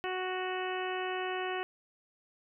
harmonic tone, 370 Hz, F#4, in tune, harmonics 1 / 2 / 3 / 4 / 5 / 6 / 7 / 8, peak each -36 / -38 / -42 / -43 / -42 / -49 / -44 / -45 dBFS, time 0.04-1.63 s, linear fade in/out 0 ms, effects none

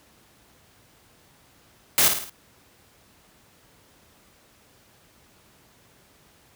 white noise with echo, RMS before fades -18 dBFS, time 1.98-2.08 s, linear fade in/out 0 ms, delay 54 ms, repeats 4, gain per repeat -6 dB, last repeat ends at 2.296 s, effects pink hiss -57 dBFS RMS until 6.55 s + high-pass 60 Hz 12 dB/octave

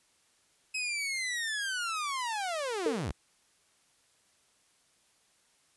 sawtooth linear sweep, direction down, 2567 to 45.79 Hz, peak -28 dBFS, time 0.74-3.12 s, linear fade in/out 10 ms
sine tone with exponential decay, 453.4 Hz, A#4, 48 cents flat, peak -23 dBFS, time 2.86-3.1 s, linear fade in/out 2 ms, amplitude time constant 52 ms
effects white hiss -68 dBFS RMS until 5.76 s + resampled to 24000 Hz

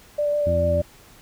sine tone with vibrato, 587.3 Hz, D5, in tune, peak -19 dBFS, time 0.18-0.82 s, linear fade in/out 10 ms, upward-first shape square, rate 6.6 Hz, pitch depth 9 cents each way
harmonic tone, 87 Hz, F2, 6 cents flat, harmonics 1 / 2 / 3 / 4, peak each -23 / -29 / -33 / -35 dBFS, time 0.46-0.82 s, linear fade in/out 10 ms
effects pink hiss -50 dBFS RMS until 1.21 s

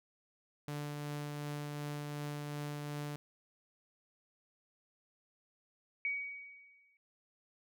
sawtooth tone with tremolo, 146.83 Hz, D3, in tune, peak -34 dBFS, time 0.68-3.16 s, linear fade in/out 0 ms, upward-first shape triangle, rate 2.7 Hz, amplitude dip 25%
sine tone with exponential decay, 2257 Hz, C#7, 31 cents sharp, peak -31 dBFS, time 6.05-6.97 s, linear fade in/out 1 ms, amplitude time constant 200 ms
effects none

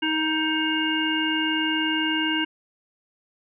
harmonic tone, 313.8 Hz, D#4, 15 cents sharp, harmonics 1 / 3 / 5 / 7 / 9, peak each -25 / -32 / -28 / -33 / -26 dBFS, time 0.02-2.45 s, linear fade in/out 10 ms, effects none

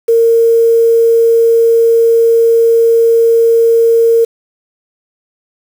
sine tone with quantisation, 460 Hz, A#4, 23 cents flat, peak -5 dBFS, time 0.08-4.25 s, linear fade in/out 10 ms, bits 5, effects none

